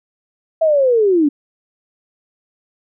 sine linear sweep, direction down, 659.3 to 275.7 Hz, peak -10 dBFS, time 0.61-1.29 s, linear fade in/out 10 ms, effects none

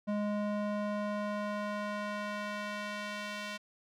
square tone with band-pass filter sweep, 207.7 Hz, G#3, in tune, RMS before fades -36 dBFS, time 0.07-3.58 s, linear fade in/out 20 ms, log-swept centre 440 to 2700 Hz, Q 0.76, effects none

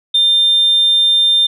sine tone, 3600 Hz, A7, 39 cents sharp, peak -7 dBFS, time 0.14-1.47 s, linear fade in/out 10 ms, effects tanh soft clip ceiling -6 dBFS

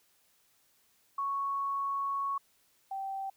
sine tone pair in turn, 1108.7 / 777.7 Hz, C#6 / G5, 0 / -14 cents, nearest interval tritone, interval 614 cents, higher first, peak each -30 / -34 dBFS, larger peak first, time 1.18-2.38 / 2.91-3.3 s, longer first, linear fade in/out 5 ms, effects white hiss -69 dBFS RMS until 3.36 s

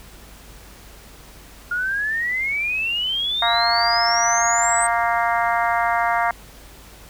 sine exponential sweep, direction up, 1412 to 8320 Hz, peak -20 dBFS, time 1.71-4.87 s, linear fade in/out 5 ms
harmonic tone, 233.1 Hz, A#3, in tune, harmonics 3 / 4 / 5 / 6 / 7 / 8 / 9, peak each -21 / -23 / -25 / -27 / -28 / -29 / -30 dBFS, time 3.42-6.31 s, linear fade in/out 2 ms
effects added 50 Hz sine -45 dBFS peak until 7.09 s + pink hiss -45 dBFS RMS until 7.09 s

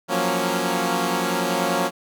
10% pulse chord, Gb major seventh, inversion third, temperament equal with one note detuned, 174.61 / 185 / 232.4 / 277.2 Hz, F3 / Gb3 / Bb3 / Db4, 0 / 0 / -5 / 0 cents, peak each -18 dBFS, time 0.08-1.91 s, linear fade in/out 50 ms, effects none

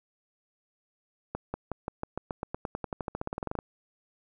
accelerating click train, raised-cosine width 1 ms, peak -18 dBFS, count 25, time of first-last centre 1.35-3.589 s, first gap 190 ms, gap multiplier 0.93, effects none

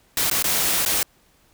white noise with dropouts, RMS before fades -21 dBFS, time 0.17-1.03 s, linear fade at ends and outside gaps 2 ms, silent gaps 0.3-0.312 / 0.425-0.441 / 0.851-0.86 s, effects pink hiss -59 dBFS RMS until 1.53 s

